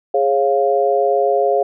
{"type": "chord", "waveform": "sine", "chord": "Db major", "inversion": "second", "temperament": "equal with one note detuned", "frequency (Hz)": [415.3, 547, 698.5], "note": ["Ab4", "Db5", "F5"], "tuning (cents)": [0, -23, 0], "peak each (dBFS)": -17, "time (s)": [0.14, 1.63], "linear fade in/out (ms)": 5, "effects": []}